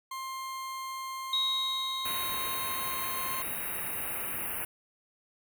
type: tone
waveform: 40% pulse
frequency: 1057 Hz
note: C6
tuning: 17 cents sharp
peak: -35 dBFS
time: 0.11-3.42 s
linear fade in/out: 5 ms
type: tone with exponential decay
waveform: sine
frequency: 3800 Hz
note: A#7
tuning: 33 cents sharp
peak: -25 dBFS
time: 1.33-4.46 s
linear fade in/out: 2 ms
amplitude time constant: 680 ms
type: band-stop noise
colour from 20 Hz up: white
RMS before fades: -35 dBFS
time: 2.05-4.65 s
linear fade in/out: 5 ms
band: 2900 to 9400 Hz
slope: 96 dB/octave
effects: none